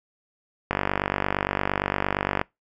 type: click train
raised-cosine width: 0.5 ms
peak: -7 dBFS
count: 84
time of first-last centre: 0.71-2.414 s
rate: 48.7 Hz
effects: noise-tail reverb RT60 0.2 s tail -24 dB re dry